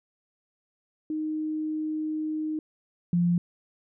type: tone pair in turn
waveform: sine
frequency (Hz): 310 / 173.98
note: D#4 / F3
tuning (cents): -6 / -6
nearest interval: minor seventh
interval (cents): 1000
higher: first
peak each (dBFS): -27 / -20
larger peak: second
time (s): 1.1-2.59 / 3.13-3.38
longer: first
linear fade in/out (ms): 2
effects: none